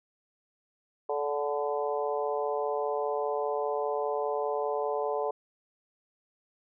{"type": "harmonic tone with a mistuned harmonic", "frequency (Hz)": 145, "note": "D3", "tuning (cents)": -22, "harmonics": [3, 4, 5, 6, 7], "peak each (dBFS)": [-31, -33, -35, -37, -38], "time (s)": [1.09, 5.31], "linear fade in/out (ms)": 5, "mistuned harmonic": 5, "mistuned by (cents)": 24, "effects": []}